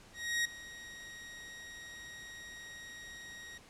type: tone with ADSR envelope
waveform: sawtooth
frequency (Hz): 1885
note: A#6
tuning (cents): +19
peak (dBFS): -25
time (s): 0.13-3.58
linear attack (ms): 320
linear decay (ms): 6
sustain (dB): -18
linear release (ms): 5
effects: pink hiss -58 dBFS RMS until 3.69 s + low-pass 9000 Hz 12 dB/octave